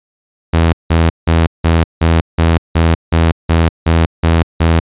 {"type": "tone bursts", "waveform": "sawtooth", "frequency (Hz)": 82.41, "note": "E2", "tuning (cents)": 0, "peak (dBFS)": -4, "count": 12, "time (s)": [0.53, 4.8], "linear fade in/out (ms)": 10, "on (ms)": 200, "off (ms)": 170, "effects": ["resampled to 8000 Hz"]}